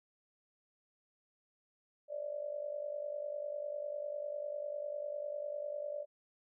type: tone with amplitude modulation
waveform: sine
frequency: 587.3 Hz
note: D5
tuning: in tune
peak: -34 dBFS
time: 2.08-6.06 s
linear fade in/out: 50 ms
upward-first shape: sine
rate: 50 Hz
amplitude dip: 75%
effects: none